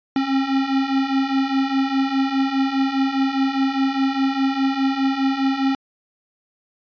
square beating tone pair, 266.3 / 271.2 Hz, C4 / C#4, +31 / -38 cents, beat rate 4.9 Hz, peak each -24 / -20 dBFS, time 0.16-5.75 s, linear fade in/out 2 ms, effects resampled to 11025 Hz

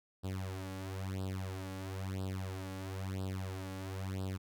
sawtooth tone with flanger, 95 Hz, F#2, 46 cents sharp, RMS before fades -40 dBFS, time 0.23-4.38 s, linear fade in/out 20 ms, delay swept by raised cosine 0.23 to 3.63 ms, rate 1 Hz, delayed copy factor +0.95, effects none

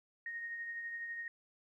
sine tone with tremolo, 1861 Hz, A#6, 3 cents flat, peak -38 dBFS, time 0.26-1.28 s, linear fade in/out 2 ms, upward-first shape triangle, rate 12 Hz, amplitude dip 40%, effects 13-bit

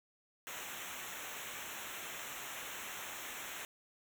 pink noise with comb filter, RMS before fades -45 dBFS, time 0.47-3.65 s, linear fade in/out 0 ms, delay 0.21 ms, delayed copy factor -0.95, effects none

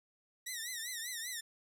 10% pulse tone with vibrato, 1906 Hz, A#6, 38 cents sharp, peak -30 dBFS, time 0.46-1.41 s, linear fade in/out 10 ms, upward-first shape triangle, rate 5.1 Hz, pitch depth 140 cents each way, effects none

